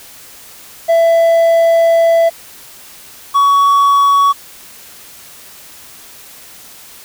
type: tone pair in turn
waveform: triangle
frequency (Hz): 666 / 1124.6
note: E5 / C#6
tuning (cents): +18 / +25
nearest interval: major sixth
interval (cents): 907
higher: second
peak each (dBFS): -5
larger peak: neither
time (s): 0.88-2.3 / 3.34-4.33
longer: first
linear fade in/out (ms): 20
effects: white hiss -37 dBFS RMS until 7.04 s